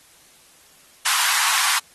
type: high-pass noise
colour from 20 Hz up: pink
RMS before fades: -20 dBFS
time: 1.05-1.79 s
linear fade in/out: 10 ms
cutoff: 880 Hz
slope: 48 dB/octave
effects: white hiss -52 dBFS RMS until 1.94 s + AAC 32 kbps